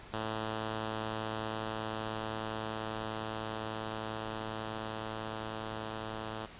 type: tone with level ramp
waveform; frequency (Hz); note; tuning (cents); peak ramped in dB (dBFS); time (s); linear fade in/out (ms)
5% pulse; 110; A2; 0; -23 to -27; 0.13-6.46; 5
effects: pink hiss -51 dBFS RMS until 6.59 s + resampled to 8000 Hz